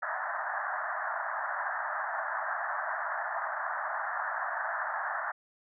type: band-pass noise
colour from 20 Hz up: white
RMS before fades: -34 dBFS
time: 0.02-5.32 s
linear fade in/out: 10 ms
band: 620 to 1800 Hz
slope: 96 dB/octave
effects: none